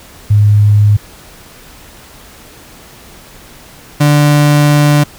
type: tone pair in turn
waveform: sine / 35% pulse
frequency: 104 / 147.08 Hz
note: G#2 / D3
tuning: +3 / +3 cents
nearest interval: tritone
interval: 600 cents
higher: second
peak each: -4 dBFS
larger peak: neither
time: 0.3-0.97 / 4-5.04 s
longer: second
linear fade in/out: 10 ms
effects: pink hiss -37 dBFS RMS until 5.18 s